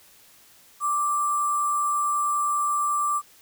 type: tone with sample-and-hold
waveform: sine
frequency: 1174.7 Hz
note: D6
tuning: in tune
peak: -21 dBFS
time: 0.8-3.22 s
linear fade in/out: 50 ms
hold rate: 8820 Hz
effects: white hiss -54 dBFS RMS until 3.41 s